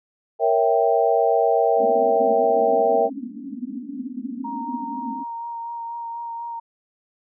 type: chord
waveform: sine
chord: A# diminished seventh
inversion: none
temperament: equal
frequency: 466.2 / 554.4 / 659.3 / 784 Hz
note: A#4 / C#5 / E5 / G5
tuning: 0 / 0 / 0 / 0 cents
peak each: -20 / -24 / -20 / -21 dBFS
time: 0.39-3.1 s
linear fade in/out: 50 ms
type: band-pass noise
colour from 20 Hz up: white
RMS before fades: -32 dBFS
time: 1.76-5.25 s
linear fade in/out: 50 ms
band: 220 to 280 Hz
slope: 96 dB/octave
type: tone with vibrato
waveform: sine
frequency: 932.3 Hz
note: A#5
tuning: in tune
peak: -28 dBFS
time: 4.44-6.6 s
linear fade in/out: 10 ms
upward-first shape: sine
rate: 4.1 Hz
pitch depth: 14 cents each way
effects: none